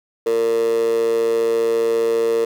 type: tone with high-pass filter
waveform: 15% pulse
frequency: 114.8 Hz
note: A#2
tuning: 26 cents flat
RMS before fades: -18 dBFS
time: 0.26-2.45 s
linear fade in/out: 5 ms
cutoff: 450 Hz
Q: 8.6
effects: none